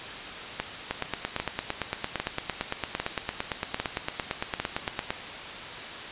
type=two click trains; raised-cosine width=0.3 ms; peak=-11 / -11 dBFS; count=6 / 38; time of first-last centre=0.6-4.6 / 0.91-5.105 s; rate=1.25 / 8.82 Hz; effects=white hiss -37 dBFS RMS until 6.11 s + resampled to 8000 Hz